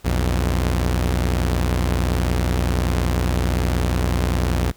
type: tone pair together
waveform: sawtooth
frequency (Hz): 61.32 / 86.8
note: B1 / F2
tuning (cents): -12 / -10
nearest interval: tritone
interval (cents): 602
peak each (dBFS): -15 / -19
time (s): 0.04-4.72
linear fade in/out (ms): 20
effects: pink hiss -52 dBFS RMS until 4.76 s